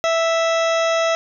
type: harmonic tone with a mistuned harmonic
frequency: 659.3 Hz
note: E5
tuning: in tune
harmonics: 1 / 2 / 3 / 4 / 5 / 6 / 8 / 9 / 10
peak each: -17 / -23 / -27 / -29 / -31 / -33 / -35 / -36 / -37 dBFS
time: 0.04-1.15 s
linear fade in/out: 0 ms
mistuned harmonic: 6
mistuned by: -45 cents
effects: none